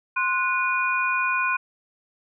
sine tone cluster, 1045 / 1470 / 2455 Hz, C6 / F#6 / D#7, -2 / -12 / -24 cents, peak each -25 dBFS, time 0.16-1.57 s, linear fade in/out 10 ms, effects none

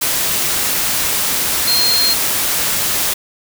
sine tone in noise, 4205 Hz, C8, 8 cents sharp, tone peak -13 dBFS, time 1.67-2.14 s, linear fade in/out 10 ms, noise white, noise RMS -17 dBFS, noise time 0.01-3.14 s, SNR +1 dB, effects none

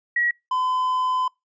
sine / triangle tone pair in turn, 1915 / 1017.2 Hz, A#6 / C6, +46 / -49 cents, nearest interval major seventh, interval 1095 cents, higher first, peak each -18 / -18 dBFS, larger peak neither, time 0.16-0.31 / 0.51-1.28 s, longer second, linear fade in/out 5 ms, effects noise-tail reverb RT60 0.2 s tail -26 dB re dry + resampled to 16000 Hz

